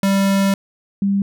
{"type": "tone pair in turn", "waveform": ["square", "sine"], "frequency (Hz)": [196, 198.28], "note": ["G3", "G3"], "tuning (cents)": [0, 20], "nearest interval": "unison", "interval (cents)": 20, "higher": "second", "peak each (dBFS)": -14, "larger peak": "neither", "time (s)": [[0.03, 0.54], [1.02, 1.22]], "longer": "first", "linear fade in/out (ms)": 2, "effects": []}